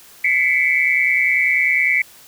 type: tone cluster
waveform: sine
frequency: 2000 / 2171 / 2301 Hz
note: B6 / C#7 / D7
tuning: +21 / -37 / -36 cents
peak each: -18 dBFS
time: 0.24-2.02 s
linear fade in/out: 5 ms
effects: white hiss -45 dBFS RMS until 2.27 s